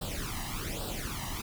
pink noise with flanger, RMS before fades -36 dBFS, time 0.01-1.42 s, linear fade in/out 10 ms, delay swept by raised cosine 0.23 to 1.04 ms, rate 1.2 Hz, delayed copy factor +0.75, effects none

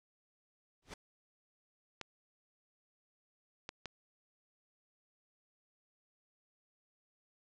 pink noise with exponential growth, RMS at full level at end -41 dBFS, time 0.82-0.94 s, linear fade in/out 5 ms, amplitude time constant 24 ms
clicks, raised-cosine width 0.2 ms, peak -24 dBFS, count 3, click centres 2.013 / 3.691 / 3.857 s
effects low-pass 7000 Hz 12 dB/octave

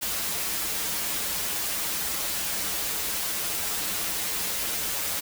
white noise with comb filter, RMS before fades -29 dBFS, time 0.01-5.21 s, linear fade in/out 20 ms, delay 7.9 ms, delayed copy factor -0.85, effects none

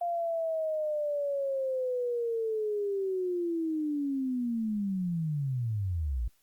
sine linear sweep, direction down, 698 to 52.4 Hz, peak -28 dBFS, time 0.01-6.28 s, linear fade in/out 5 ms, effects white hiss -70 dBFS RMS until 6.42 s + Opus 32 kbps

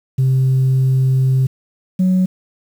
sine tone pair in turn, 131.4 / 185.14 Hz, C3 / F#3, +8 / +1 cents, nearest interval tritone, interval 593 cents, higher second, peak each -9 dBFS, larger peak neither, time 0.18-1.47 / 1.99-2.26 s, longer first, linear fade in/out 10 ms, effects tanh soft clip ceiling -9 dBFS + 7-bit

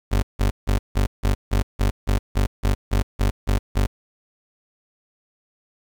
30% pulse tone bursts, 49.04 Hz, G1, 1 cent sharp, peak -14 dBFS, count 14, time 0.11-3.87 s, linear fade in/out 20 ms, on 120 ms, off 160 ms, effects 8-bit

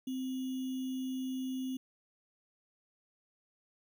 sine tone with sample-and-hold, 260 Hz, C4, 11 cents flat, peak -34 dBFS, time 0.07-1.77 s, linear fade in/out 5 ms, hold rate 3150 Hz, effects none

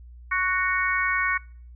harmonic tone, 370 Hz, F#4, in tune, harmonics 3 / 4 / 5 / 6, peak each -27 / -27 / -27 / -27 dBFS, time 0.31-1.38 s, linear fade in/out 10 ms, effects noise-tail reverb RT60 0.5 s tail -25 dB re dry + added 60 Hz sine -42 dBFS peak until 1.75 s

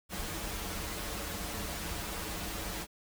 pink noise with comb filter, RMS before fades -38 dBFS, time 0.09-2.87 s, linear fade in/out 50 ms, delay 7.8 ms, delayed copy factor -0.85, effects none

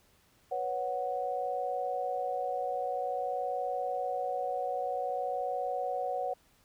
sine chord, B suspended second, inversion none, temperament equal, 493.9 / 554.4 / 740 Hz, B4 / C#5 / F#5, 0 / 0 / 0 cents, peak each -37 / -36 / -33 dBFS, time 0.51-6.34 s, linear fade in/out 10 ms, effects pink hiss -66 dBFS RMS until 6.64 s

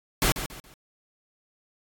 pink noise with echo, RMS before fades -22 dBFS, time 0.22-0.32 s, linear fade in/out 0 ms, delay 140 ms, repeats 3, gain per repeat -10 dB, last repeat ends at 0.74 s, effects AAC 64 kbps

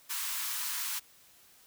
white high-pass noise, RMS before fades -35 dBFS, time 0.09-1 s, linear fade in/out 20 ms, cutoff 890 Hz, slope 96 dB/octave, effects white hiss -60 dBFS RMS until 1.66 s

